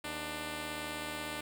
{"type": "tone pair together", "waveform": "5% pulse", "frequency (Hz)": [78.4, 297.3], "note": ["D#2", "D4"], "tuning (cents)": [14, 21], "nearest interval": "octave + major seventh", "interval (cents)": 2307, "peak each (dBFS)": [-33, -27], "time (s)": [0.04, 1.41], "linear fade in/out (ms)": 5, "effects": []}